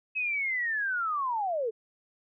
sine linear sweep, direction down, 2576 to 420 Hz, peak -27 dBFS, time 0.15-1.71 s, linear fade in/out 20 ms, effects none

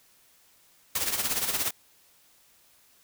white noise with tremolo, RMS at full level -26 dBFS, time 0.95-1.71 s, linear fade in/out 5 ms, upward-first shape sine, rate 17 Hz, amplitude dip 65%, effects white hiss -61 dBFS RMS until 3.03 s

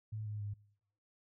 sine tone with pitch steps, 108.1 / 105.33 / 102.62 Hz, A2 / G#2 / G#2, -30 / +25 / -20 cents, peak -38 dBFS, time 0.12-0.54 s, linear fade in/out 10 ms, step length 140 ms, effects noise-tail reverb RT60 0.8 s tail -25 dB re dry

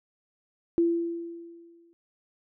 sine tone with exponential decay, 338.2 Hz, E4, 44 cents sharp, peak -18 dBFS, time 0.78-1.93 s, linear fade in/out 0 ms, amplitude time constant 250 ms, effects none

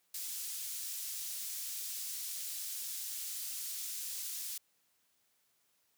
pink high-pass noise, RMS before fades -41 dBFS, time 0.14-4.58 s, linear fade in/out 5 ms, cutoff 6000 Hz, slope 12 dB/octave, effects white hiss -75 dBFS RMS until 5.97 s + high-pass 80 Hz 12 dB/octave

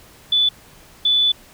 sine tone bursts at uneven times, 3477 Hz, A7, 21 cents flat, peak -13 dBFS, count 2, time 0.32-0.49 / 1.05-1.32 s, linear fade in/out 5 ms, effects pink hiss -47 dBFS RMS until 1.53 s

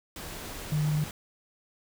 sine tone in noise, 151.4 Hz, D#3, 47 cents flat, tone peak -24 dBFS, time 0.72-1.04 s, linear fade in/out 2 ms, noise pink, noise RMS -40 dBFS, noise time 0.16-1.11 s, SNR +13 dB, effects none

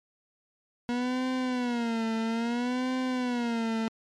40% pulse tone with vibrato, 240 Hz, B3, 49 cents flat, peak -26 dBFS, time 0.89-3.88 s, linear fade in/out 0 ms, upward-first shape sine, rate 0.6 Hz, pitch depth 120 cents each way, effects low-pass 5000 Hz 12 dB/octave + MP3 64 kbps

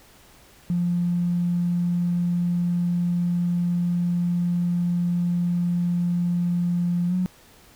triangle tone with pitch glide, 174.61 to 182.55 Hz, F3 to F#3, 0 to -23 cents, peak -16 dBFS, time 0.7-7.26 s, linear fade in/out 0 ms, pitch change +77 cents, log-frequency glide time 7.08-7.14 s, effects tanh soft clip ceiling -18 dBFS + pink hiss -52 dBFS RMS until 7.75 s

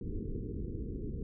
pink low-pass noise, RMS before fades -38 dBFS, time 0.01-1.23 s, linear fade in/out 2 ms, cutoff 460 Hz, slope 96 dB/octave, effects none

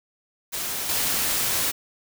white noise with level steps, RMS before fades -29 / -24 dBFS, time 0.52-1.72 s, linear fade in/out 20 ms, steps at 0.89 s, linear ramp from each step 2 ms, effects none

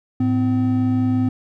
triangle tone pair together, 107.04 / 255.7 Hz, A2 / C4, -47 / -40 cents, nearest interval octave + minor third, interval 1507 cents, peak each -19 / -15 dBFS, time 0.2-1.29 s, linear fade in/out 5 ms, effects none

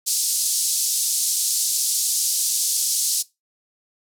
white band-pass noise, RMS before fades -22 dBFS, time 0.06-3.23 s, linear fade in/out 20 ms, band 4600 to 11000 Hz, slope 24 dB/octave, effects noise-tail reverb RT60 0.2 s tail -19 dB re dry

